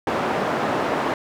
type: band-pass noise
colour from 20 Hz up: white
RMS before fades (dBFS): -23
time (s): 0.07-1.14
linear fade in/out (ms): 2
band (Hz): 170 to 960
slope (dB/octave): 12
effects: none